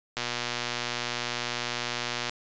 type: click train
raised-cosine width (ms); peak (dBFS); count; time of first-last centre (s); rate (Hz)
0.2; -12; 256; 0.17-2.295; 120
effects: resampled to 16000 Hz